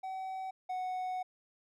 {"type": "tone pair in turn", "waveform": "triangle", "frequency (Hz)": [759, 739.1], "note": ["F#5", "F#5"], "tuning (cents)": [44, -2], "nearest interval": "unison", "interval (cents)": 46, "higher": "first", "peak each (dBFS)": [-35, -32], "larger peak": "second", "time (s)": [[0.03, 0.51], [0.69, 1.23]], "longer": "second", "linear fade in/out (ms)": 10, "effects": []}